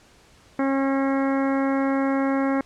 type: harmonic tone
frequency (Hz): 271.7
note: C#4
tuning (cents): -35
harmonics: 1 / 2 / 3 / 4 / 5 / 6 / 7 / 8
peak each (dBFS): -21 / -27 / -31 / -33 / -35 / -37 / -38 / -39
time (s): 0.59-2.61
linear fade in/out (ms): 2
effects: pink hiss -54 dBFS RMS until 2.65 s + low-pass 8000 Hz 12 dB/octave